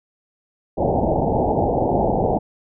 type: low-pass noise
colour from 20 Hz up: white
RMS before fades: -19 dBFS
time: 0.77-2.39 s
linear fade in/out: 20 ms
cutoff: 860 Hz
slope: 96 dB/octave
effects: none